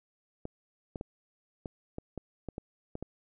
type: clicks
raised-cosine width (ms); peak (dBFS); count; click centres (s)
2; -24; 10; 0.454 / 0.958 / 1.011 / 1.658 / 1.984 / 2.177 / 2.487 / 2.581 / 2.954 / 3.026
effects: none